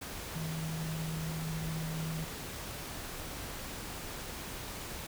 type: tone in noise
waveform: sine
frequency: 159.8 Hz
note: D#3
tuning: 47 cents sharp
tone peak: -35 dBFS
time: 0.35-2.25 s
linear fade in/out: 10 ms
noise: pink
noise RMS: -42 dBFS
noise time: 0.01-5.07 s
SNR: +4 dB
effects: none